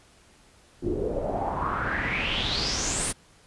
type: noise with low-pass filter sweep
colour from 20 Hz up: pink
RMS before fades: -28 dBFS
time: 0.82-3.13 s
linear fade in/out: 20 ms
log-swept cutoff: 320 to 9900 Hz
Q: 6.2
effects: pink hiss -57 dBFS RMS until 3.46 s + resampled to 24000 Hz